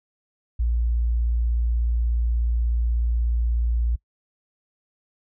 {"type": "tone", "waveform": "sine", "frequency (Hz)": 58.27, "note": "A#1", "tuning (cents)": 0, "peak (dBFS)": -19, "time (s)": [0.59, 3.96], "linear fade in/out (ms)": 10, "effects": ["noise-tail reverb RT60 0.1 s tail -22 dB re dry"]}